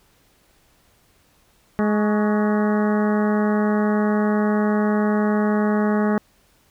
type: harmonic tone with a mistuned harmonic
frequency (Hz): 210.2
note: G#3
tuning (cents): +21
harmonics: 1 / 2 / 3 / 4 / 5 / 6 / 7 / 8 / 9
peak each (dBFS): -18 / -24 / -28 / -30 / -32 / -34 / -35 / -36 / -37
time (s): 1.79-6.18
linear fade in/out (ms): 0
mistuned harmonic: 5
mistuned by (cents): +100
effects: pink hiss -59 dBFS RMS until 6.7 s